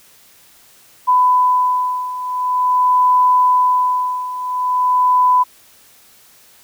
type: beating tone pair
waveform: sine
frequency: 1000 / 1000.46 Hz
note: B5 / B5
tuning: +21 / +22 cents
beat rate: 0.46 Hz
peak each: -17 / -13 dBFS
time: 1.07-5.44 s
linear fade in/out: 20 ms
effects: white hiss -48 dBFS RMS until 6.63 s